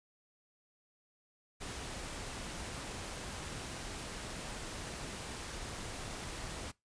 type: noise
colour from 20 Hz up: pink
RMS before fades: -43 dBFS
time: 1.6-6.72 s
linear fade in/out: 20 ms
effects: noise-tail reverb RT60 0.2 s tail -22 dB re dry + resampled to 22050 Hz